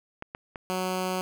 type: clicks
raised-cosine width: 0.5 ms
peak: -21 dBFS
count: 3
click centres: 0.224 / 0.349 / 0.558 s
type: tone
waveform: 10% pulse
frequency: 185 Hz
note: F#3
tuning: in tune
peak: -19 dBFS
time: 0.7-1.21 s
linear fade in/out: 0 ms
effects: none